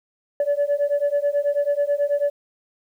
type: beating tone pair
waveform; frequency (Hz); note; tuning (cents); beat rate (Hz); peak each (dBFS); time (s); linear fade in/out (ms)
sine; 571 / 580.2; D5 / D5; -49 / -21; 9.2; -20; 0.4-2.3; 2
effects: tanh soft clip ceiling -14 dBFS + 9-bit